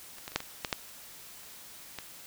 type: clicks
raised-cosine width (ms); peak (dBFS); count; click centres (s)
0.2; -30 / -21 / -29 / -9 / -21 / -13 / -10 / -20; 8; 0.184 / 0.279 / 0.319 / 0.36 / 0.404 / 0.648 / 0.728 / 1.987
effects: white hiss -49 dBFS RMS until 2.26 s